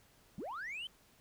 sine linear sweep, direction up, 137.6 to 3136 Hz, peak -38 dBFS, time 0.38-0.87 s, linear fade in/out 2 ms, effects tanh soft clip ceiling -38 dBFS + pink hiss -66 dBFS RMS until 1.2 s

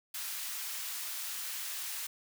white high-pass noise, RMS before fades -39 dBFS, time 0.14-2.07 s, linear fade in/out 5 ms, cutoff 1200 Hz, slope 12 dB/octave, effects none

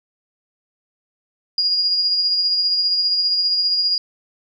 sine tone with tremolo, 4858 Hz, D#8, 42 cents flat, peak -14 dBFS, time 1.58-3.98 s, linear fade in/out 2 ms, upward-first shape sine, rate 15 Hz, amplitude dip 35%, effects 9-bit

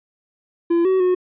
triangle tone with pitch steps, 339.8 / 377.1 / 364.4 Hz, F4 / F#4 / F#4, -47 / +33 / -26 cents, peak -12 dBFS, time 0.7-1.15 s, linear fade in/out 10 ms, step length 150 ms, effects resampled to 8000 Hz

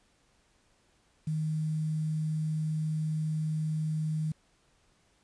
sine tone with quantisation, 155.8 Hz, D#3, 3 cents sharp, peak -28 dBFS, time 1.27-4.32 s, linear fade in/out 5 ms, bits 9, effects pink hiss -68 dBFS RMS until 5.23 s + resampled to 22050 Hz

